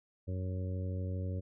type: harmonic tone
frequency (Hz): 92.5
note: F#2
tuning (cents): 0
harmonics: 1 / 2 / 3 / 4 / 5 / 6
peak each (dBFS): -34 / -44 / -47 / -51 / -49 / -49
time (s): 0.27-1.41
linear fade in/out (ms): 20
effects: none